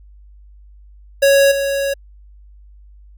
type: tone with level steps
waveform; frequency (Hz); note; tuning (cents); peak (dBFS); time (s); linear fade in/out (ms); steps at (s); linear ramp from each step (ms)
square; 554.4; C#5; 0; -9 / -17; 1.22-1.94; 10; 1.51; 10
effects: added 50 Hz sine -40 dBFS peak until 3.17 s + MP3 96 kbps